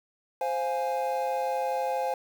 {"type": "chord", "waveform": "triangle", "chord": "F minor", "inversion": "second", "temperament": "equal", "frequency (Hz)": [523.3, 698.5, 830.6], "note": ["C5", "F5", "Ab5"], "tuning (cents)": [0, 0, 0], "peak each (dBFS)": [-28, -31, -28], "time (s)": [0.41, 2.14], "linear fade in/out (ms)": 2, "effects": ["8-bit"]}